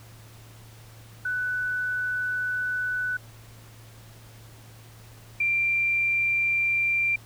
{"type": "tone pair in turn", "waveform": "sine", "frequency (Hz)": [1492, 2368], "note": ["F#6", "D7"], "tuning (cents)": [14, 14], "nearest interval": "minor sixth", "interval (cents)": 800, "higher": "second", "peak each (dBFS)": [-25, -21], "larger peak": "second", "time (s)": [[1.25, 3.17], [5.4, 7.16]], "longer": "first", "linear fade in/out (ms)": 5, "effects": ["added 112 Hz sine -47 dBFS peak until 7.25 s", "pink hiss -52 dBFS RMS until 7.25 s"]}